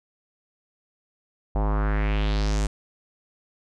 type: tone with low-pass filter sweep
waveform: square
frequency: 51.9 Hz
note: G#1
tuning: in tune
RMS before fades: -23 dBFS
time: 1.55-2.67 s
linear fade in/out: 5 ms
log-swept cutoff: 770 to 8200 Hz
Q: 2.8
effects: none